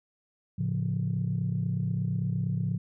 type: chord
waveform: sine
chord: A augmented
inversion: none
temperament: equal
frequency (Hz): 110 / 138.59 / 174.61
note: A2 / C#3 / E#3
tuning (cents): 0 / 0 / 0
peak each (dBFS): -30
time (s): 0.58-2.78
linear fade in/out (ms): 10
effects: tanh soft clip ceiling -19 dBFS